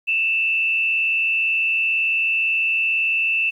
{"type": "tone with frequency modulation", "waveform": "sine", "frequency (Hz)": 2661, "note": "E7", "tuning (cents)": 16, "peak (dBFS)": -17, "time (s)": [0.07, 3.51], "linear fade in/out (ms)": 20, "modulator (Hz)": 142, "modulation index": 0.42, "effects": ["9-bit"]}